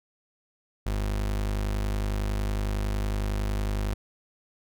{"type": "tone", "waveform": "35% pulse", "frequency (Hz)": 50.9, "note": "G#1", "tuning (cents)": -34, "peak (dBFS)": -24, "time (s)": [0.86, 3.94], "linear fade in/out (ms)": 5, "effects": []}